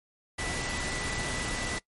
sine tone in noise, 1975.5 Hz, B6, in tune, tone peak -37 dBFS, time 0.38-1.79 s, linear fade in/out 10 ms, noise pink, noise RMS -33 dBFS, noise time 0.38-1.79 s, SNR -7 dB, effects noise-tail reverb RT60 0.1 s tail -20 dB re dry + MP3 48 kbps

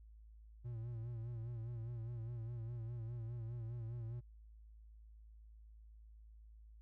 triangle tone with vibrato, 116.3 Hz, A#2, 4 cents flat, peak -40 dBFS, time 0.64-4.21 s, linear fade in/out 20 ms, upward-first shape sine, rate 4.9 Hz, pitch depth 70 cents each way, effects added 54 Hz sine -56 dBFS peak until 6.81 s

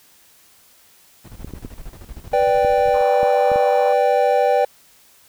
brown noise with tremolo, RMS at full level -35 dBFS, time 1.24-3.02 s, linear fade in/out 10 ms, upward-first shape square, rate 13 Hz, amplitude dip 70%
clicks, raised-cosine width 3 ms, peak -18 dBFS, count 7, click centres 1.446 / 1.537 / 1.649 / 2.648 / 3.231 / 3.517 / 3.559 s
triangle chord, G major, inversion first, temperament equal, 493.9 / 587.3 / 784 Hz, B4 / D5 / G5, 0 / 0 / 0 cents, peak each -16 dBFS, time 2.33-4.65 s, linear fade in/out 5 ms
pink band-pass noise, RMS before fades -32 dBFS, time 2.94-3.93 s, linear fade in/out 2 ms, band 570 to 1200 Hz, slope 48 dB/octave
effects white hiss -52 dBFS RMS until 5.28 s

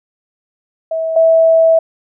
sine tone pair in turn, 648 / 652.5 Hz, E5 / E5, -30 / -18 cents, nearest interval unison, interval 12 cents, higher second, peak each -15 / -6 dBFS, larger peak second, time 0.91-1.16 / 1.16-1.79 s, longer second, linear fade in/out 5 ms, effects none

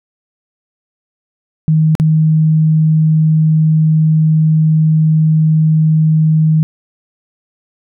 sine tone with dropouts, 157.1 Hz, D#3, 17 cents sharp, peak -7 dBFS, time 1.68-6.63 s, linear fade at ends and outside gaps 0 ms, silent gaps 1.952-1.999 s, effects none

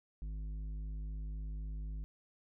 triangle tone with tanh clipping, 51.91 Hz, G#1, in tune, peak -40 dBFS, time 0.22-2.04 s, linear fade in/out 0 ms, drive 13 dB, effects none

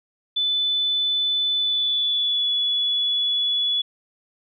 sine tone with pitch glide, 3500 to 3410 Hz, A7 to G#7, -10 to +45 cents, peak -19 dBFS, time 0.36-3.82 s, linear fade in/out 10 ms, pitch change -45 cents, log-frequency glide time 1.57-2.5 s, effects none

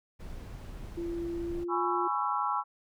brown noise, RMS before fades -42 dBFS, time 0.19-1.65 s, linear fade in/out 20 ms
sine tone with pitch glide, 340.4 to 352.6 Hz, F4 to F4, -44 to +17 cents, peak -32 dBFS, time 0.97-2.08 s, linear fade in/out 10 ms, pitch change +61 cents, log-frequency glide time 1.44-1.82 s
sine chord, C# minor seventh, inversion second, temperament just, 831.5 / 997.9 / 1108.7 / 1330.5 Hz, G#5 / B5 / C#6 / E6, +2 / +18 / 0 / +16 cents, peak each -33 dBFS, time 1.68-2.64 s, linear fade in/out 50 ms
effects none

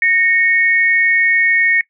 sine tone pair together, 1854.2 / 2207 Hz, A#6 / C#7, -10 / -8 cents, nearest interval minor third, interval 302 cents, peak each -13 dBFS, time 0.02-1.81 s, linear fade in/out 2 ms, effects noise-tail reverb RT60 0.1 s tail -21 dB re dry

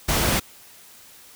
pink noise, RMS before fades -21 dBFS, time 0.08-0.4 s, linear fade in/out 10 ms, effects white hiss -48 dBFS RMS until 1.35 s

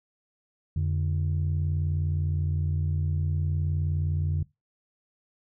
sine tone pair together, 87.31 / 146.83 Hz, F2 / D3, 0 / 0 cents, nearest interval major sixth, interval 900 cents, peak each -24 / -27 dBFS, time 0.76-4.43 s, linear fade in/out 5 ms, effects noise-tail reverb RT60 0.2 s tail -21 dB re dry + tanh soft clip ceiling -19 dBFS

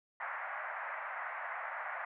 white band-pass noise, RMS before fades -41 dBFS, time 0.2-2.05 s, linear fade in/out 5 ms, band 630 to 2000 Hz, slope 48 dB/octave, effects none

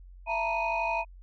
sine tone cluster, 670 / 898 / 950 / 2491 Hz, E5 / A5 / A#5 / D#7, +28 / +35 / +33 / +1 cents, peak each -31 dBFS, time 0.26-1.05 s, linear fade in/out 50 ms, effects tanh soft clip ceiling -20 dBFS + added 45 Hz sine -46 dBFS peak until 1.22 s

